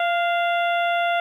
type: harmonic tone with a mistuned harmonic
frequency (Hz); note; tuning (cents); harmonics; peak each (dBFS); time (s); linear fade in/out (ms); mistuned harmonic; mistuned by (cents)
690; F5; -21; 1 / 2 / 3 / 4 / 5; -20 / -26 / -30 / -32 / -34; 0-1.2; 2; 2; +37
effects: 9-bit